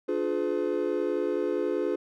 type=chord; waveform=triangle; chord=D diminished seventh; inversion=none; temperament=just; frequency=293.7 / 352.4 / 422.9 / 507.5 Hz; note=D4 / F4 / Ab4 / Cb5; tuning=0 / +16 / +31 / +47 cents; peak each=-31 / -28 / -28 / -30 dBFS; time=0.08-1.96 s; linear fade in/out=10 ms; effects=none